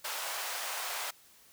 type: high-pass noise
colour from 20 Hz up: pink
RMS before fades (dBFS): -37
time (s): 0.04-1.11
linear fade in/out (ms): 10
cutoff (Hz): 650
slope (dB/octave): 24
effects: white hiss -60 dBFS RMS until 1.52 s